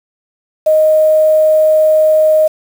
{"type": "tone with quantisation", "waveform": "sine", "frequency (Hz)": 622.3, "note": "D#5", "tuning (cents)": 0, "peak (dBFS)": -6, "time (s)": [0.66, 2.48], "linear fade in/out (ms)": 10, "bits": 5, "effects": []}